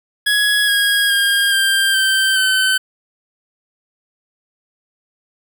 25% pulse tone with pitch steps, 1673 / 1643.3 / 1614.1 / 1585.5 / 1557.4 / 1529.7 Hz, G#6 / G#6 / G#6 / G6 / G6 / G6, +12 / -19 / -50 / +19 / -12 / -43 cents, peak -9 dBFS, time 0.26-2.78 s, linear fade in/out 10 ms, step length 420 ms, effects none

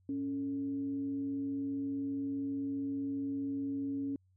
sine tone with frequency modulation, 277.2 Hz, C#4, in tune, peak -33 dBFS, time 0.09-4.16 s, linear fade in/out 2 ms, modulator 169 Hz, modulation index 0.25, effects added 93 Hz sine -66 dBFS peak until 4.36 s

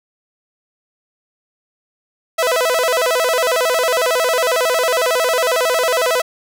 sawtooth tone with vibrato, 572 Hz, D5, 46 cents flat, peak -10 dBFS, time 2.38-6.22 s, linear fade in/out 10 ms, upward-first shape square, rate 11 Hz, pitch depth 230 cents each way, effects none

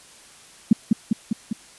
sine tone with echo, 220 Hz, A3, in tune, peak -8 dBFS, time 0.71-0.73 s, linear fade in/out 5 ms, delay 200 ms, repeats 4, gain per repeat -3 dB, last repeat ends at 1.53 s, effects white hiss -48 dBFS RMS until 1.78 s + resampled to 24000 Hz

